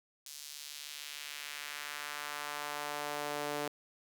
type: tone with high-pass filter sweep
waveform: sawtooth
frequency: 146.83 Hz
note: D3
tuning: in tune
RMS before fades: -41 dBFS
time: 0.26-3.68 s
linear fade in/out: 2 ms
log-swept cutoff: 5400 to 430 Hz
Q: 1.1
effects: 10-bit